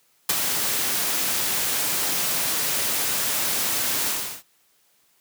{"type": "noise with ADSR envelope", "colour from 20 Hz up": "white", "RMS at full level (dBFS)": -19, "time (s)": [0.29, 4.43], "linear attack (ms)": 5, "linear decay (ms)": 30, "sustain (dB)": -5, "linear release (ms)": 360, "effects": ["white hiss -63 dBFS RMS until 5.2 s", "high-pass 100 Hz 12 dB/octave"]}